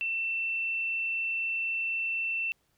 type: tone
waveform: sine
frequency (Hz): 2684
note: E7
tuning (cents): +31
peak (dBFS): -28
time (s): 0.01-2.52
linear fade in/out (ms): 0
effects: pink hiss -72 dBFS RMS until 2.77 s